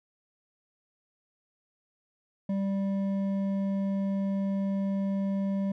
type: tone with hard clipping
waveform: sine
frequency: 196 Hz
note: G3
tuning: in tune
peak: -28 dBFS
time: 2.49-5.72 s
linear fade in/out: 5 ms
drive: 7 dB
effects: none